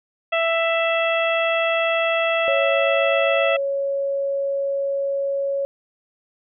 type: harmonic tone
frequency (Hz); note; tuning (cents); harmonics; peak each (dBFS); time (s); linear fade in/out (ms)
662; E5; +7; 1 / 2 / 3 / 4 / 5; -20 / -26 / -27 / -24 / -31; 0.32-3.57; 10
type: tone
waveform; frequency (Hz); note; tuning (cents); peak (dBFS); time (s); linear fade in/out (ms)
sine; 554.4; C#5; 0; -20; 2.48-5.65; 0
effects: none